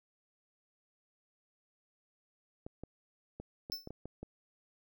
clicks, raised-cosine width 2 ms, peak -30 dBFS, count 8, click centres 2.665 / 2.836 / 3.4 / 3.699 / 3.874 / 3.906 / 4.056 / 4.23 s
square tone with exponential decay, 5300 Hz, E8, 9 cents sharp, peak -32 dBFS, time 3.72-3.89 s, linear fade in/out 0 ms, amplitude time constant 35 ms
effects none

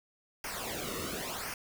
pink noise with flanger, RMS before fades -38 dBFS, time 0.44-1.54 s, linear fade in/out 2 ms, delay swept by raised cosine 0.26 to 1.26 ms, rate 0.94 Hz, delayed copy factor -0.75, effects none

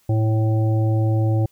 harmonic tone, 110 Hz, A2, in tune, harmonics 1 / 3 / 5 / 7, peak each -16 / -26 / -30 / -33 dBFS, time 0.09-1.46 s, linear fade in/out 5 ms, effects white hiss -61 dBFS RMS until 1.51 s

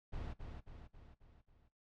brown noise with echo, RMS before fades -43 dBFS, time 0.12-0.34 s, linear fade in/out 20 ms, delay 270 ms, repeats 5, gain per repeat -5 dB, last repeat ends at 1.69 s, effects noise-tail reverb RT60 0.2 s tail -17 dB re dry + low-pass 4000 Hz 12 dB/octave

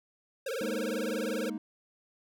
square tone with vibrato, 493.9 Hz, B4, in tune, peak -33 dBFS, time 0.46-1.5 s, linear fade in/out 5 ms, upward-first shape sine, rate 20 Hz, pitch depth 200 cents each way
triangle chord, Ab suspended second, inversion none, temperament equal, 207.7 / 233.1 / 311.1 Hz, Ab3 / Bb3 / Eb4, 0 / 0 / 0 cents, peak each -36 dBFS, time 0.61-1.58 s, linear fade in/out 2 ms
effects none

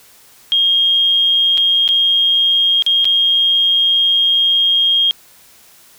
sine tone with dropouts, 3239 Hz, G#7, 44 cents flat, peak -10 dBFS, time 0.52-5.11 s, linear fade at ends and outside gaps 0 ms, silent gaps 1.574-1.579 / 1.878-1.889 / 2.823-2.864 / 3.045-3.053 s, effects white hiss -46 dBFS RMS until 5.98 s

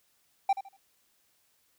triangle tone with echo, 784 Hz, G5, in tune, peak -19 dBFS, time 0.49-0.53 s, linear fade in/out 5 ms, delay 79 ms, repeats 3, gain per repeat -12 dB, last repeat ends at 0.767 s, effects white hiss -70 dBFS RMS until 1.78 s

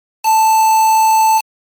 triangle tone with quantisation, 881 Hz, A5, 2 cents sharp, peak -6 dBFS, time 0.23-1.42 s, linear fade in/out 50 ms, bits 3, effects MP3 96 kbps

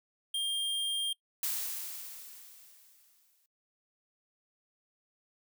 square tone, 3204 Hz, G7, 37 cents sharp, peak -30 dBFS, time 0.34-1.13 s, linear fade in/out 5 ms
blue noise with exponential decay, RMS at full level -32 dBFS, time 1.43-3.46 s, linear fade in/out 2 ms, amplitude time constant 440 ms
effects noise-tail reverb RT60 0.1 s tail -22 dB re dry

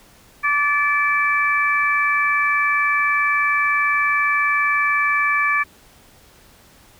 harmonic tone, 580 Hz, D5, 22 cents flat, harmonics 2 / 3 / 4, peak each -20 / -20 / -20 dBFS, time 0.43-5.64 s, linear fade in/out 20 ms, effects pink hiss -50 dBFS RMS until 6.99 s

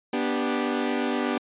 sawtooth chord, G major, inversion first, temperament equal with one note detuned, 245.4 / 293.7 / 392 Hz, B3 / D4 / G4, -11 / 0 / 0 cents, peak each -23 / -25 / -26 dBFS, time 0.13-1.38 s, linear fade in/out 5 ms, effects resampled to 8000 Hz

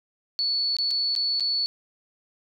sine tone with dropouts, 4435 Hz, C#8, in tune, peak -22 dBFS, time 0.39-1.66 s, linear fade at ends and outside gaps 0 ms, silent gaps 0.767-0.786 / 0.907-0.911 / 1.152-1.162 / 1.398-1.406 s, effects none

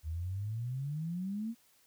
sine exponential sweep, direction up, 76 to 236.3 Hz, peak -34 dBFS, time 0.03-1.55 s, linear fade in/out 50 ms, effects white hiss -67 dBFS RMS until 1.86 s

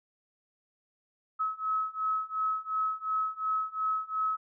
sine beating tone pair, 1285 / 1287.8 Hz, E6 / E6, -45 / -41 cents, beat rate 2.8 Hz, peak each -32 / -31 dBFS, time 1.39-4.37 s, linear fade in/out 20 ms, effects none

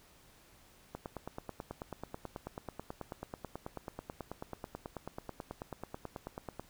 click train, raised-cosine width 1 ms, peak -26 dBFS, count 53, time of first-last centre 0.95-6.596 s, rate 9.21 Hz, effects pink hiss -62 dBFS RMS until 6.69 s

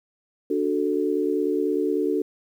sine chord, D major, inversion none, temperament equal, 293.7 / 370 / 440 Hz, D4 / F#4 / A4, 0 / 0 / 0 cents, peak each -25 dBFS, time 0.5-2.22 s, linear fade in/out 5 ms, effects 9-bit

